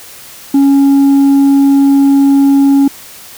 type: tone with tanh clipping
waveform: sine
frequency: 277.2 Hz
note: C#4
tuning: in tune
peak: -5 dBFS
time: 0.54-2.88 s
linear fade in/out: 5 ms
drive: 3 dB
effects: white hiss -33 dBFS RMS until 3.37 s